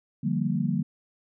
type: chord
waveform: sine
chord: G minor seventh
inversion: second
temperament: equal with one note detuned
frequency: 148.54 / 174.61 / 196 / 233.1 Hz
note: D3 / F3 / G3 / Bb3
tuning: +20 / 0 / 0 / 0 cents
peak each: -29 dBFS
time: 0.23-0.83 s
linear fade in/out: 10 ms
effects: none